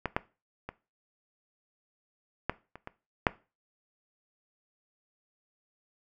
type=clicks; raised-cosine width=0.5 ms; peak=-14 / -11 / -22 / -12 / -29 / -24 / -6 dBFS; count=7; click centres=0.057 / 0.165 / 0.69 / 2.496 / 2.756 / 2.874 / 3.268 s; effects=noise-tail reverb RT60 0.3 s tail -18 dB re dry